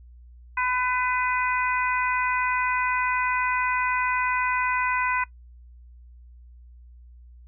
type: harmonic tone with a mistuned harmonic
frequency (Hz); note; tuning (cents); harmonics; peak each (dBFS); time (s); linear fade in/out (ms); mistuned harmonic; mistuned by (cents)
502; B4; +28; 2 / 3 / 4 / 5; -26 / -28 / -29 / -30; 0.57-5.24; 5; 5; -20
effects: noise-tail reverb RT60 0.1 s tail -19 dB re dry + added 60 Hz sine -45 dBFS peak until 7.47 s